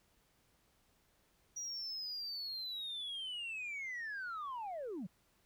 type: linear sweep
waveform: sine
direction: down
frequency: 5800 to 156.7 Hz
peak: -38 dBFS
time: 1.56-5.07 s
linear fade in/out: 10 ms
effects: tanh soft clip ceiling -38 dBFS + pink hiss -73 dBFS RMS until 5.45 s